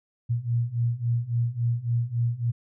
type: beating tone pair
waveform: sine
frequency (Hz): 116.54 / 120.14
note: A#2 / B2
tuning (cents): 0 / -47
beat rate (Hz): 3.6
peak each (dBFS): -27 / -25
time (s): 0.29-2.52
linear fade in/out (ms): 20
effects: none